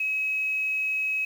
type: tone with quantisation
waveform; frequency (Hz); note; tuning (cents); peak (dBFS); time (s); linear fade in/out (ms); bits
sine; 2556; D#7; +46; -24; 0-1.25; 5; 8
effects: none